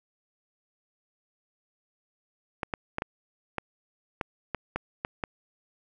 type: clicks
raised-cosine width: 0.5 ms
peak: -14 dBFS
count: 10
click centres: 2.632 / 2.738 / 2.984 / 3.021 / 3.583 / 4.212 / 4.547 / 4.76 / 5.049 / 5.238 s
effects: none